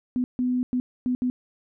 sine tone bursts at uneven times, 250 Hz, B3, 21 cents sharp, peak -21 dBFS, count 5, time 0.16-0.24 / 0.39-0.63 / 0.73-0.8 / 1.06-1.15 / 1.22-1.3 s, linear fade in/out 0 ms, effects none

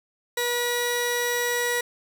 sawtooth tone pair together, 482.8 / 1931 Hz, B4 / B6, -39 / -39 cents, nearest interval 2 octaves, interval 2400 cents, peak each -22 dBFS, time 0.37-1.81 s, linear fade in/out 5 ms, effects none

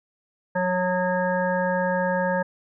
harmonic tone with a mistuned harmonic, 182.4 Hz, F#3, 24 cents flat, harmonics 1 / 3 / 5 / 7 / 9 / 10, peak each -27 / -24 / -27 / -39 / -29 / -41 dBFS, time 0.55-2.43 s, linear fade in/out 10 ms, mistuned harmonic 7, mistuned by -33 cents, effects none

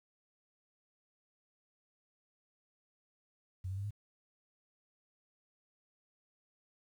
sine tone with pitch steps, 92.5 / 95.98 / 99.6 / 103.35 Hz, F#2 / G2 / G2 / G#2, 0 / -36 / +28 / -8 cents, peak -36 dBFS, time 3.64-3.908 s, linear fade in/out 10 ms, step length 67 ms, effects 11-bit

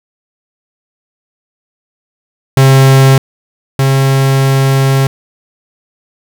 45% pulse tone pair in turn, 134.2 / 135.21 Hz, C3 / C#3, +44 / -43 cents, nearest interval unison, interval 13 cents, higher second, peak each -3 / -7 dBFS, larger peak first, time 2.57-3.18 / 3.79-5.07 s, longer second, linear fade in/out 2 ms, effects 7-bit

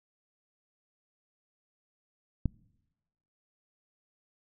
click, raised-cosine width 5 ms, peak -15 dBFS, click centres 2.457 s, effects noise-tail reverb RT60 1.0 s tail -25 dB re dry

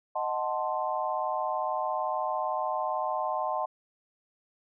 sine chord, D# diminished seventh, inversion none, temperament equal, 622.3 / 740 / 880 / 1046.5 Hz, D#5 / F#5 / A5 / C6, 0 / 0 / 0 / 0 cents, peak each -33 dBFS, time 0.15-3.66 s, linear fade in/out 10 ms, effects none

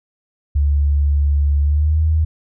sine tone with pitch glide, 71.9 to 78.86 Hz, D2 to D#2, -36 to +24 cents, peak -12 dBFS, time 0.55-2.25 s, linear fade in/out 10 ms, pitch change +160 cents, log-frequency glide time 1.62-2.01 s, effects none

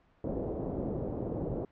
white low-pass noise, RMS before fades -35 dBFS, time 0.24-1.65 s, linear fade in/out 2 ms, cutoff 540 Hz, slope 24 dB/octave, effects pink hiss -66 dBFS RMS until 1.71 s + low-pass 2000 Hz 12 dB/octave

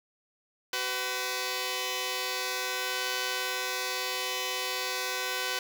5% pulse tone pair together, 377.9 / 504 Hz, F#4 / B4, +37 / +35 cents, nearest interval perfect fourth, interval 498 cents, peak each -23 / -20 dBFS, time 0.73-5.59 s, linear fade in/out 2 ms, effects none

